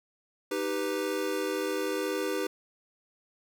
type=chord; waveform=square; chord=Eb augmented; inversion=none; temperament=equal; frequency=311.1 / 392 / 493.9 Hz; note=Eb4 / G4 / B4; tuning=0 / 0 / 0 cents; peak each=-35 / -33 / -34 dBFS; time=0.51-2.47 s; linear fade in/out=5 ms; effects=none